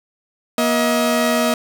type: tone pair together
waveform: sawtooth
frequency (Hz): 238.6 / 637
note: A#3 / D#5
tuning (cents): +41 / +41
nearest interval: octave + perfect fourth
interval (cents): 1700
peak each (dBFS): -14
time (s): 0.58-1.54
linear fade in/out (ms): 2
effects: none